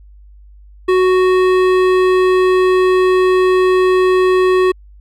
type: tone with hard clipping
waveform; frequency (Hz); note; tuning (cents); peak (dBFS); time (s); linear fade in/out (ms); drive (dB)
triangle; 370; F#4; 0; -11; 0.88-4.72; 10; 18
effects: added 50 Hz sine -38 dBFS peak until 5 s